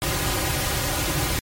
pink noise with comb filter, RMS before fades -24 dBFS, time 0.02-1.39 s, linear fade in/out 0 ms, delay 4.5 ms, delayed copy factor -0.95, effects MP3 64 kbps

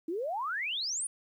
sine exponential sweep, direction up, 309.6 to 10020 Hz, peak -31 dBFS, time 0.08-1.07 s, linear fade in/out 5 ms, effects 11-bit

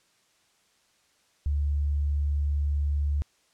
sine tone, 72.4 Hz, D2, 24 cents flat, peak -23 dBFS, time 1.46-3.22 s, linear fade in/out 0 ms, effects white hiss -66 dBFS RMS until 3.53 s + low-pass 8000 Hz 12 dB/octave

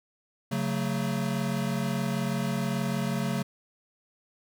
square chord, F# minor, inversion second, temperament equal with one note detuned, 138.59 / 185 / 223.6 Hz, C#3 / F#3 / A3, 0 / 0 / +28 cents, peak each -32 dBFS, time 0.51-3.43 s, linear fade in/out 10 ms, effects none

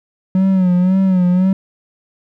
triangle tone with vibrato, 185 Hz, F#3, in tune, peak -8 dBFS, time 0.35-1.53 s, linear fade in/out 2 ms, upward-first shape sine, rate 1.9 Hz, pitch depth 67 cents each way, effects none

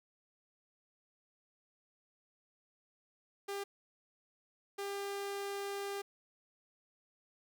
sawtooth tone bursts at uneven times, 399.4 Hz, G4, 32 cents sharp, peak -34 dBFS, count 2, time 3.48-3.64 / 4.78-6.02 s, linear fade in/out 10 ms, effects 12-bit

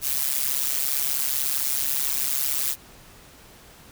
blue noise with amplitude modulation, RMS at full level -21 dBFS, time 0.01-2.76 s, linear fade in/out 50 ms, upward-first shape sine, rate 138 Hz, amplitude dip 90%, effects pink hiss -49 dBFS RMS until 3.91 s

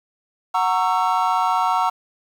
triangle chord, F# dominant seventh, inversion none, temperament just, 740 / 925 / 1110 / 1332 Hz, F#5 / A#5 / C#6 / E6, 0 / -14 / +2 / +18 cents, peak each -20 / -19 / -22 / -22 dBFS, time 0.54-1.9 s, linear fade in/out 10 ms, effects 8-bit

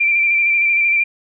sine tone with vibrato, 2360 Hz, D7, 8 cents sharp, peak -12 dBFS, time 0-1.04 s, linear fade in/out 10 ms, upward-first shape square, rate 13 Hz, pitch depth 22 cents each way, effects none

